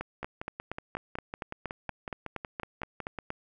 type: two click trains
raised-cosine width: 0.5 ms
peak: -19 / -21 dBFS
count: 15 / 17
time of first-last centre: 0.01-3.304 / 0.23-3.187 s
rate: 4.25 / 5.41 Hz
effects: none